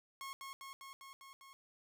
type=tone with echo; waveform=sawtooth; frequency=1087 Hz; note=C#6; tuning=34 cents flat; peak=-40 dBFS; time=0.21-0.33 s; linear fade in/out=0 ms; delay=200 ms; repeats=6; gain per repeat=-2 dB; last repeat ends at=1.53 s; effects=none